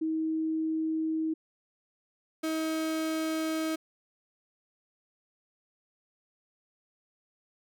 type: tone pair in turn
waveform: sine / 35% pulse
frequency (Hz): 318 / 318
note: D#4 / D#4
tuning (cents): +38 / +38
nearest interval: unison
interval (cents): 0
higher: neither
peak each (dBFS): -27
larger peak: neither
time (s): 0.01-1.34 / 2.43-3.76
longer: neither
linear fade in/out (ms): 10
effects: none